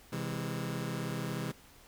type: chord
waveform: sawtooth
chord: C augmented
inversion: none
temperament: just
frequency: 130.81 / 163.52 / 204.4 Hz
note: C3 / E3 / G#3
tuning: 0 / -14 / -27 cents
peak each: -34 / -34 / -36 dBFS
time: 0.12-1.52 s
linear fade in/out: 10 ms
effects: pink hiss -58 dBFS RMS until 1.87 s